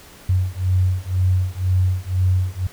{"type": "beating tone pair", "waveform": "sine", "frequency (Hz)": [91.3, 93.3], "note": ["F#2", "F#2"], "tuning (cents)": [-23, 15], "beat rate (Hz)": 2, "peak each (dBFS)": -19, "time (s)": [0.29, 2.67], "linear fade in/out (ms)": 5, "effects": ["pink hiss -44 dBFS RMS until 2.72 s"]}